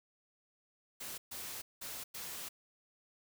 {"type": "noise bursts at uneven times", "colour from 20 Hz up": "white", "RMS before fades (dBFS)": -44, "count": 4, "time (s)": [[1, 1.18], [1.31, 1.62], [1.81, 2.04], [2.14, 2.49]], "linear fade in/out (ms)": 10, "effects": []}